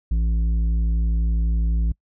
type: tone with tanh clipping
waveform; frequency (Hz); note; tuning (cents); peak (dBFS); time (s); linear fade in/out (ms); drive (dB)
triangle; 56; A1; +31; -19; 0.11-1.92; 5; 12
effects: noise-tail reverb RT60 0.1 s tail -25 dB re dry